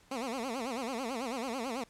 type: tone with vibrato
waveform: 15% pulse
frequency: 246.9 Hz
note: B3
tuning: in tune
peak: -28 dBFS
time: 0.11-1.84 s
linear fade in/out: 5 ms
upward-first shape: sine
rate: 9.1 Hz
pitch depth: 190 cents each way
effects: pink hiss -63 dBFS RMS until 1.89 s + low-pass 10000 Hz 12 dB/octave